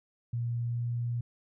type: tone with pitch glide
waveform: sine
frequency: 118.6 to 119.36 Hz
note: A#2 to A#2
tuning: +30 to +41 cents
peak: -29 dBFS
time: 0.33-1.21 s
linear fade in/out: 5 ms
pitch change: +11 cents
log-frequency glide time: 0.67-0.81 s
effects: none